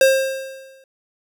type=tone with exponential decay; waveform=square; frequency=533 Hz; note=C5; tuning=32 cents sharp; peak=-9 dBFS; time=0.01-0.84 s; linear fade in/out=2 ms; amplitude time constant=180 ms; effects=none